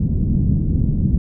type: low-pass noise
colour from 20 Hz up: white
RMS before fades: -17 dBFS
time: 0-1.18 s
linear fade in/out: 5 ms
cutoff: 200 Hz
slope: 24 dB/octave
effects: none